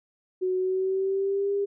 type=tone with pitch glide; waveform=sine; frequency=370 to 401.2 Hz; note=F#4 to G4; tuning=0 to +40 cents; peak=-23 dBFS; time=0.41-1.66 s; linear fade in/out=20 ms; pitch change=+140 cents; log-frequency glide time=0.57-1.52 s; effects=none